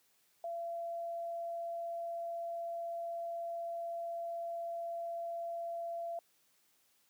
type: tone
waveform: sine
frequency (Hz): 679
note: F5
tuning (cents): -49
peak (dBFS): -37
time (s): 0.44-6.19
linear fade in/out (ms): 2
effects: white hiss -72 dBFS RMS until 7.09 s + high-pass 100 Hz 12 dB/octave